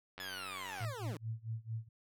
click train, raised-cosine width 0.3 ms, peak -30 dBFS, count 64, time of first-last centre 0.18-0.848 s, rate 94.3 Hz
20% pulse linear sweep, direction down, 1734 to 131 Hz, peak -38 dBFS, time 0.2-1.17 s, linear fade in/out 2 ms
sine tone with tremolo, 112.4 Hz, A2, 37 cents sharp, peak -35 dBFS, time 0.8-1.89 s, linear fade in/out 10 ms, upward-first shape sine, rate 4.5 Hz, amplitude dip 95%
effects none

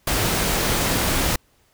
pink noise, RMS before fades -21 dBFS, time 0.07-1.36 s, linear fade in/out 5 ms, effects pink hiss -61 dBFS RMS until 1.73 s

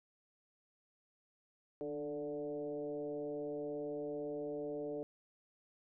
sine tone with frequency modulation, 440.9 Hz, A4, 4 cents sharp, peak -38 dBFS, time 1.81-5.03 s, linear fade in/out 0 ms, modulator 144 Hz, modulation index 1.1, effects none

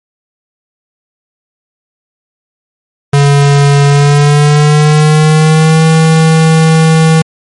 square tone with pitch glide, 142 to 160.31 Hz, C#3 to E3, +42 to -48 cents, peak -4 dBFS, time 3.13-7.22 s, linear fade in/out 5 ms, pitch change +210 cents, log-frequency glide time 3.86-5.84 s, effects MP3 48 kbps

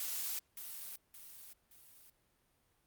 blue noise with echo, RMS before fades -39 dBFS, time 0-0.39 s, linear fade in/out 2 ms, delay 570 ms, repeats 3, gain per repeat -7 dB, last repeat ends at 2.1 s, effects pink hiss -75 dBFS RMS until 2.86 s + Opus 48 kbps

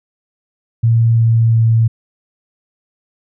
sine tone with pitch steps, 115.1 / 114.3 / 113.52 Hz, A#2 / A#2 / A#2, -22 / -34 / -45 cents, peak -8 dBFS, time 0.83-1.88 s, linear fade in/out 10 ms, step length 350 ms, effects none

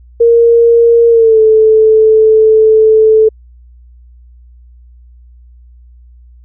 sine tone with pitch glide, 466.2 to 437.5 Hz, A#4 to A4, 0 to -10 cents, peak -3 dBFS, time 0.2-3.29 s, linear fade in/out 10 ms, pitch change -110 cents, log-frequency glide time 1.09-1.4 s, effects added 60 Hz sine -36 dBFS peak until 6.44 s

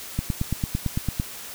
click train, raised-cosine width 5 ms, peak -11 dBFS, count 10, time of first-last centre 0.19-1.199 s, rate 8.92 Hz, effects white hiss -38 dBFS RMS until 1.54 s

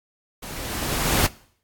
pink noise with level ramp, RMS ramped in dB -36 to -19 dBFS, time 0.42-1.27 s, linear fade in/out 10 ms, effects noise-tail reverb RT60 0.6 s tail -21 dB re dry + AAC 64 kbps

